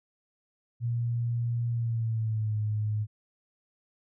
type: tone with pitch glide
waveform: sine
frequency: 118.3 to 106.62 Hz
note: A#2 to G#2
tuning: +26 to +46 cents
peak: -26 dBFS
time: 0.8-3.07 s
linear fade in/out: 50 ms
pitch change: -180 cents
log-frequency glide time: 1.7-2.57 s
effects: none

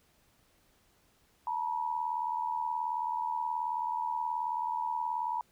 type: tone pair together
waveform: sine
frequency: 884.3 / 963 Hz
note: A5 / B5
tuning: +8 / -44 cents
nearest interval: minor second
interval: 148 cents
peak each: -35 / -32 dBFS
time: 1.47-5.41 s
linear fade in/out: 2 ms
effects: pink hiss -68 dBFS RMS until 5.51 s

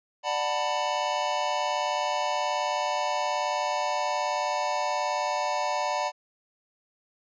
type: chord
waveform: square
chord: B minor seventh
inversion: first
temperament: just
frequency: 592.7 / 740.8 / 889 / 987.8 Hz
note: D5 / F#5 / A5 / B5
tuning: +16 / +2 / +18 / 0 cents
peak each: -32 dBFS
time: 0.23-6.12 s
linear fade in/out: 50 ms
effects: resampled to 16000 Hz

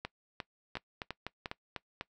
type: two click trains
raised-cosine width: 0.3 ms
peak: -21 / -21 dBFS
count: 6 / 5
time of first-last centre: 0.77-2.011 / 0.05-1.458 s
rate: 4.03 / 2.84 Hz
effects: noise-tail reverb RT60 0.1 s tail -21 dB re dry

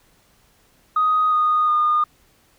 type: tone with pitch steps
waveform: sine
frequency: 1250 / 1234.9 / 1220 Hz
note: D#6 / D#6 / D#6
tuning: +8 / -13 / -34 cents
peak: -14 dBFS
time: 0.96-2.04 s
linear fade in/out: 5 ms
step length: 360 ms
effects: tanh soft clip ceiling -10 dBFS + pink hiss -58 dBFS RMS until 2.58 s

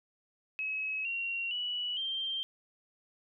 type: tone with pitch steps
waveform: sine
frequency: 2565 / 2749 / 2946 / 3158 Hz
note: E7 / F7 / F#7 / G7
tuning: -48 / -28 / -8 / +12 cents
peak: -32 dBFS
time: 0.59-2.43 s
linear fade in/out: 0 ms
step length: 460 ms
effects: none

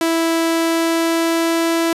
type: tone with pitch glide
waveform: sawtooth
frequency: 329.6 to 331.9 Hz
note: E4 to E4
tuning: 0 to +12 cents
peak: -11 dBFS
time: 0.01-1.93 s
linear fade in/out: 2 ms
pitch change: +12 cents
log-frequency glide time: 0.44-1.8 s
effects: resampled to 32000 Hz

